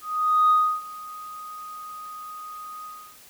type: tone with ADSR envelope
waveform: sine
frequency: 1244.5 Hz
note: D#6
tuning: in tune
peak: -13 dBFS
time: 0.01-3.18 s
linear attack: 490 ms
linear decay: 310 ms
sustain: -22 dB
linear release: 330 ms
effects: tanh soft clip ceiling -11 dBFS + white hiss -50 dBFS RMS until 3.29 s